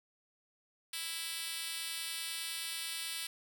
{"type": "tone with high-pass filter", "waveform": "5% pulse", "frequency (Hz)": 329.6, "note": "E4", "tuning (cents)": 0, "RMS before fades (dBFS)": -40, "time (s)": [0.93, 3.27], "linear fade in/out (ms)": 5, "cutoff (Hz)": 3500, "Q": 0.59, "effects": []}